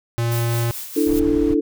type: tone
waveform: square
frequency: 117.1 Hz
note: A#2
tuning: 8 cents sharp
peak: -19 dBFS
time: 0.18-0.71 s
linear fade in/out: 0 ms
type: noise with tremolo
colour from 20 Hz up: blue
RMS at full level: -30 dBFS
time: 0.31-1.2 s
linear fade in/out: 10 ms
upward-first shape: sine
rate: 4.7 Hz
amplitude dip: 50%
type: chord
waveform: sine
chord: D suspended second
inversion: none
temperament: just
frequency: 293.7 / 330.4 / 440.5 Hz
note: D4 / E4 / A4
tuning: 0 / +4 / +2 cents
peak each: -18 / -20 / -21 dBFS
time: 0.96-1.61 s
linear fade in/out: 10 ms
type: noise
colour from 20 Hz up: brown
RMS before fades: -28 dBFS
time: 1.06-1.55 s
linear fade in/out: 20 ms
effects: none